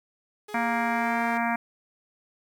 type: tone with pitch glide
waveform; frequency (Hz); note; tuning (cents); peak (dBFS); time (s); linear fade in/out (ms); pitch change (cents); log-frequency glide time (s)
sawtooth; 419.7 to 455.1; G#4 to A#4; +18 to -42; -35; 0.48-1.38; 10; +140; 0.89-1.22
type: harmonic tone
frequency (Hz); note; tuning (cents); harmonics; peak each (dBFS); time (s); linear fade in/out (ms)
233.6; A#3; +4; 1 / 3 / 4 / 5 / 6 / 7 / 8 / 9 / 10; -29 / -29 / -30 / -36 / -36 / -33 / -37 / -37 / -36; 0.54-1.56; 5
effects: 9-bit